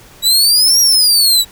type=exponential two-way sweep; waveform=sawtooth; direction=up then down; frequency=3858 to 5700 to 3858 Hz; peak=-5 dBFS; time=0.22-1.45 s; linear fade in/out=50 ms; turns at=0.8 s; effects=pink hiss -41 dBFS RMS until 1.51 s